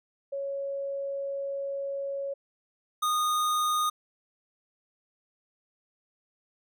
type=tone pair in turn; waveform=sine / square; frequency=554.4 / 1231.7 Hz; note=C#5 / D#6; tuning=0 / -18 cents; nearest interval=octave + major second; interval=1382 cents; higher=second; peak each=-30 / -25 dBFS; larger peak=second; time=0.32-2.34 / 3.02-3.9 s; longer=first; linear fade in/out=10 ms; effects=none